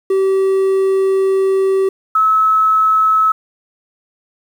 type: tone pair in turn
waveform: triangle / sine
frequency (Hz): 385 / 1295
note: G4 / E6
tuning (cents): -31 / -31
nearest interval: octave + major sixth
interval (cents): 2100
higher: second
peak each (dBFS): -9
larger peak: neither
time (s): 0.1-1.89 / 2.15-3.32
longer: first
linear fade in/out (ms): 5
effects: 7-bit